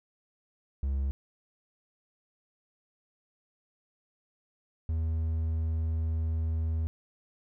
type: tone pair in turn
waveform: triangle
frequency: 68.3 / 80.49 Hz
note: C#2 / E2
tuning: -25 / -41 cents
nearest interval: minor third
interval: 284 cents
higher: second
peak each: -25 dBFS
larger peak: neither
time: 0.83-1.11 / 4.89-6.87 s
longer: second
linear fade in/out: 0 ms
effects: none